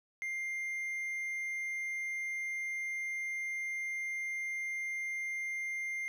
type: tone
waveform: triangle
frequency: 2100 Hz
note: C7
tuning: 6 cents sharp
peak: -33 dBFS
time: 0.22-6.08 s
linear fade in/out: 0 ms
effects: none